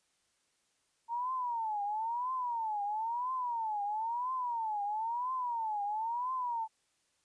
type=tone with vibrato; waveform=sine; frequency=917 Hz; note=A#5; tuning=29 cents flat; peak=-32 dBFS; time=1.08-6.68 s; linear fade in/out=50 ms; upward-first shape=triangle; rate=1 Hz; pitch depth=230 cents each way; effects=white hiss -75 dBFS RMS until 7.24 s + resampled to 22050 Hz